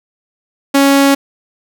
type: tone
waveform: sawtooth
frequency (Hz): 277.2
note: C#4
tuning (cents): 0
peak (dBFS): -3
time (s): 0.74-1.15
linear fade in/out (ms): 10
effects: none